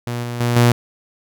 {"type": "tone with level steps", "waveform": "sawtooth", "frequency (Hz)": 120, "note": "B2", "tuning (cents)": -49, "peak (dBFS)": [-18, -20, -12, -6], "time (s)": [0.07, 0.72], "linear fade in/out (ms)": 0, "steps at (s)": [0.23, 0.4, 0.56], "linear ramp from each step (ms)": 5, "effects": []}